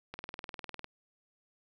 click train, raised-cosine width 0.3 ms, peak -25 dBFS, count 15, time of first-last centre 0.14-0.844 s, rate 19.9 Hz, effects none

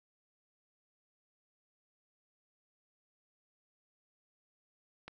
click, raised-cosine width 0.3 ms, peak -29 dBFS, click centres 5.08 s, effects none

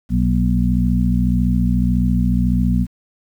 harmonic tone with a mistuned harmonic, 61.74 Hz, B1, in tune, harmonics 1 / 2 / 3 / 4, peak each -18 / -21 / -18 / -20 dBFS, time 0.09-2.87 s, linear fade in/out 50 ms, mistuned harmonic 4, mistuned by -53 cents, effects 8-bit

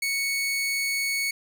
sawtooth tone, 2218 Hz, C#7, in tune, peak -21 dBFS, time 0.02-1.31 s, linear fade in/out 5 ms, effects none

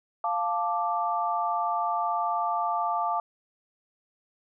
sine chord, D minor, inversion first, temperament equal, 698.5 / 880 / 1174.7 Hz, F5 / A5 / D6, 0 / 0 / 0 cents, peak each -29 dBFS, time 0.24-3.2 s, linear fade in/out 2 ms, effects none

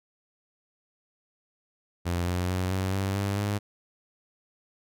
sawtooth tone with pitch steps, 87.31 / 89.66 / 92.08 / 94.55 / 97.1 / 99.72 / 102.4 Hz, F2 / F2 / F#2 / F#2 / G2 / G2 / G#2, 0 / +46 / -8 / +38 / -16 / +30 / -24 cents, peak -22 dBFS, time 2.05-3.59 s, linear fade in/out 20 ms, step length 220 ms, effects none

